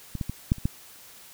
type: clicks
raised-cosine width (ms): 5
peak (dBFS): -19 / -16 / -18 / -8 / -28 / -11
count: 6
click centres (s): 0.153 / 0.212 / 0.296 / 0.519 / 0.583 / 0.655
effects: white hiss -49 dBFS RMS until 1.33 s